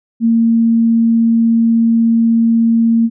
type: tone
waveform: sine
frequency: 229.1 Hz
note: A#3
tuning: 30 cents flat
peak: -8 dBFS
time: 0.2-3.1 s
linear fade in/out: 50 ms
effects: none